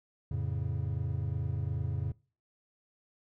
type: chord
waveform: triangle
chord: F augmented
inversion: none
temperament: equal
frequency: 87.31 / 110 / 138.59 Hz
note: F2 / A2 / C#3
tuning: 0 / 0 / 0 cents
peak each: -33 dBFS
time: 0.31-2.12 s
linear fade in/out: 5 ms
effects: noise-tail reverb RT60 0.4 s tail -24 dB re dry